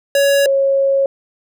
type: tone pair in turn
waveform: square / sine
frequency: 560 / 547.2 Hz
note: C#5 / C#5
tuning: +18 / -23 cents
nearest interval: unison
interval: 41 cents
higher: first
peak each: -11 dBFS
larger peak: neither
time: 0.15-0.46 / 0.46-1.06 s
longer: second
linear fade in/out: 2 ms
effects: none